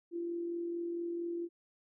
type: tone with amplitude modulation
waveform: sine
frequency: 342.1 Hz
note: F4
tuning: 36 cents flat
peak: -33 dBFS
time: 0.11-1.49 s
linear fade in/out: 50 ms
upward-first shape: sine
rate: 44.4 Hz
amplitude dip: 35%
effects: none